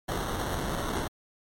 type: noise with sample-and-hold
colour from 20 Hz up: pink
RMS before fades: -31 dBFS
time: 0.08-1.08 s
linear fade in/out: 10 ms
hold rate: 2450 Hz
effects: MP3 64 kbps